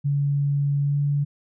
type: tone with pitch glide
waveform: sine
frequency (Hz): 142.2 to 143.6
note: C#3 to D3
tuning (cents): +45 to -39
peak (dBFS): -19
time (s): 0.04-1.25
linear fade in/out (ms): 20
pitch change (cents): +16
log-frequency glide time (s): 0.82-0.97
effects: none